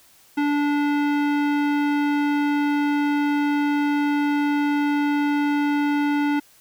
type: tone with low-pass filter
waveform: square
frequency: 290.7 Hz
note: D4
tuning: 18 cents flat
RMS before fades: -21 dBFS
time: 0.37-6.4 s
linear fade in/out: 10 ms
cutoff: 2400 Hz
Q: 1
effects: white hiss -54 dBFS RMS until 6.6 s